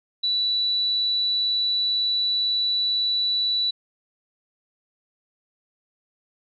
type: tone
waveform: sine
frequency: 3951 Hz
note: B7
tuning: in tune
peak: -20 dBFS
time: 0.23-3.71 s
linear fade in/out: 10 ms
effects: none